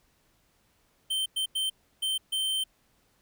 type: tone bursts at uneven times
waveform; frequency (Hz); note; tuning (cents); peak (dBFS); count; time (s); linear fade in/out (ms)
square; 3110; G7; -14; -27; 5; 1.1-1.26 / 1.36-1.46 / 1.55-1.7 / 2.02-2.18 / 2.32-2.64; 10
effects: pink hiss -68 dBFS RMS until 3.21 s